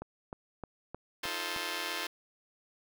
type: click train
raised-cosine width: 1 ms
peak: -26 dBFS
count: 6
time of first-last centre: 0.02-1.563 s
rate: 3.24 Hz
type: chord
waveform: 5% pulse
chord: F dominant seventh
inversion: third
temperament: just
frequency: 314.3 / 349.2 / 436.5 / 523.8 Hz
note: Eb4 / F4 / A4 / C5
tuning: +18 / 0 / -14 / +2 cents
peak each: -30 / -29 / -29 / -31 dBFS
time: 1.23-2.07 s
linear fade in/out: 5 ms
effects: none